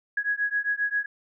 sine beating tone pair, 1661.2 / 1668.7 Hz, G#6 / G#6, 0 / +8 cents, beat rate 7.5 Hz, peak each -27 dBFS, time 0.17-1.06 s, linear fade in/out 5 ms, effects none

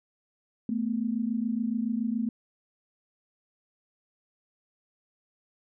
sine tone pair together, 220 / 247.1 Hz, A3 / B3, 0 / +1 cents, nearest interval major second, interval 201 cents, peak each -28 / -30 dBFS, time 0.69-2.29 s, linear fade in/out 2 ms, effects none

